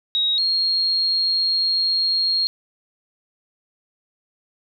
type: tone pair in turn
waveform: sine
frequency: 3800 / 4258 Hz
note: A#7 / C8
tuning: +33 / +30 cents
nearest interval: major second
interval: 197 cents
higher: second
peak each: -17 dBFS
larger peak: neither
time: 0.15-0.38 / 0.38-2.47 s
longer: second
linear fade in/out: 0 ms
effects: none